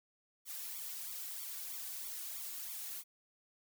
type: noise with flanger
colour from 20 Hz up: blue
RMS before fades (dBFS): -44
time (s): 0.45-3.04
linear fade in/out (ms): 50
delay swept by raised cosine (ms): 0.87 to 2.77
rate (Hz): 3.1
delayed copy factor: +0.95
effects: none